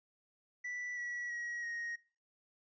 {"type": "tone with pitch steps", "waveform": "triangle", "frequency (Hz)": [1968, 1936.4, 1905.4, 1874.8], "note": ["B6", "B6", "A#6", "A#6"], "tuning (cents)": [-7, -35, 37, 9], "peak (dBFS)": -37, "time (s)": [0.64, 1.96], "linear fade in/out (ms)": 10, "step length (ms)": 330, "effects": ["noise-tail reverb RT60 0.4 s tail -21 dB re dry", "resampled to 16000 Hz"]}